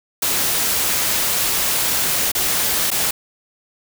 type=noise with dropouts; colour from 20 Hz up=white; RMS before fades=-19 dBFS; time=0.22-3.11 s; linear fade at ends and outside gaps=5 ms; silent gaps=2.318-2.35 / 2.905-2.914 s; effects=none